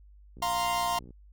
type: click train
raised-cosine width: 3 ms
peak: -36 dBFS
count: 46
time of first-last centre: 0.37-1.106 s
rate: 61.1 Hz
type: chord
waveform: 45% pulse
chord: F suspended fourth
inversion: none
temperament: equal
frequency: 698.5 / 932.3 / 1046.5 Hz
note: F5 / Bb5 / C6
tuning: 0 / 0 / 0 cents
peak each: -31 dBFS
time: 0.42-0.99 s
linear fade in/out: 5 ms
effects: added 50 Hz sine -51 dBFS peak until 1.32 s